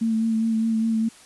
sine tone with vibrato, 224 Hz, A3, 31 cents sharp, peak -19 dBFS, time 0.01-1.09 s, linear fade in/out 10 ms, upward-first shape sine, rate 4.9 Hz, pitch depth 23 cents each way, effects white hiss -49 dBFS RMS until 1.25 s + resampled to 24000 Hz

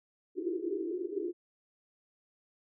pink band-pass noise, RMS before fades -35 dBFS, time 0.35-1.33 s, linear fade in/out 50 ms, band 320 to 410 Hz, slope 96 dB/octave, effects none

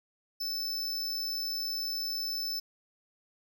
square tone, 5274 Hz, E8, in tune, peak -32 dBFS, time 0.4-2.6 s, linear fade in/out 10 ms, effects none

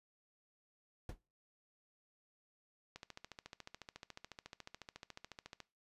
brown noise with exponential decay, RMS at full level -35 dBFS, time 1.09-1.18 s, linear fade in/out 2 ms, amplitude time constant 19 ms
click train, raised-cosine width 0.2 ms, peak -31 dBFS, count 38, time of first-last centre 2.96-5.603 s, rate 14 Hz
effects noise-tail reverb RT60 0.3 s tail -21 dB re dry + resampled to 32000 Hz

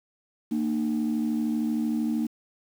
sine tone pair together, 230 / 303 Hz, A#3 / D#4, -23 / -46 cents, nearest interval perfect fourth, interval 477 cents, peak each -24 / -27 dBFS, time 0.51-2.27 s, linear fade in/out 10 ms, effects tanh soft clip ceiling -19 dBFS + 8-bit

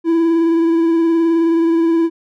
triangle tone with vibrato, 331.4 Hz, E4, 9 cents sharp, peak -9 dBFS, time 0.04-2.1 s, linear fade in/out 50 ms, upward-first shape sine, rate 19 Hz, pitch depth 25 cents each way, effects none

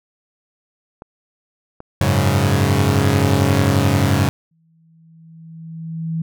clicks, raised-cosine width 1 ms, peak -21 dBFS, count 3, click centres 1.021 / 1.804 / 2.03 s
sawtooth chord, F# suspended second, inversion none, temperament equal, 92.5 / 103.83 / 138.59 Hz, F#2 / G#2 / C#3, 0 / 0 / 0 cents, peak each -14 dBFS, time 2.01-4.29 s, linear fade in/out 0 ms
sine tone with exponential growth, 162.8 Hz, E3, 21 cents flat, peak -18 dBFS, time 4.51-6.22 s, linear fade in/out 5 ms, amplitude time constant 370 ms
effects none

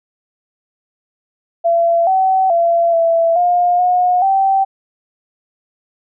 sine tone with pitch steps, 677 / 760 / 679 / 666 / 709 / 722 / 776 Hz, E5 / F#5 / F5 / E5 / F5 / F#5 / G5, +46 / +46 / -49 / +18 / +26 / -43 / -18 cents, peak -10 dBFS, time 1.64-4.65 s, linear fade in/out 20 ms, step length 430 ms, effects none

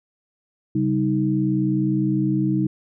sine tone cluster, 134.8 / 194.5 / 314.6 Hz, C#3 / G3 / D#4, -48 / -13 / +19 cents, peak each -23 / -23 / -21 dBFS, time 0.75-2.67 s, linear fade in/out 5 ms, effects none

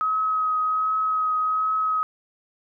sine tone with vibrato, 1270 Hz, D#6, 35 cents sharp, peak -20 dBFS, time 0.01-2.03 s, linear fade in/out 0 ms, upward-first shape triangle, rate 1.3 Hz, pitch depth 17 cents each way, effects none

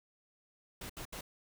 pink noise bursts, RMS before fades -44 dBFS, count 3, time 0.81-1.21 s, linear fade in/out 5 ms, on 86 ms, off 71 ms, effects none

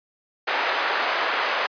white band-pass noise, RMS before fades -24 dBFS, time 0.47-1.67 s, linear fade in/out 10 ms, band 540 to 1800 Hz, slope 12 dB/octave, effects high-pass 300 Hz 12 dB/octave + resampled to 11025 Hz

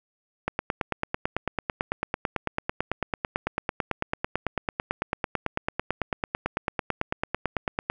click train, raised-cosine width 0.5 ms, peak -10 dBFS, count 68, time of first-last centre 0.48-7.9 s, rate 9.03 Hz, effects none

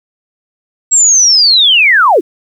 sine linear sweep, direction down, 7710 to 272.1 Hz, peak -4 dBFS, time 0.91-2.21 s, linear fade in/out 20 ms, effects 7-bit

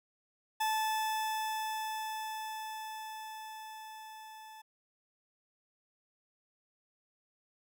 40% pulse tone with level ramp, 872 Hz, A5, 16 cents flat, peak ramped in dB -28 to -48 dBFS, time 0.6-4.62 s, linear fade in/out 10 ms, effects none

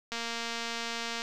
click train, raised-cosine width 0.2 ms, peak -18 dBFS, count 256, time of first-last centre 0.12-1.219 s, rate 232 Hz, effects none

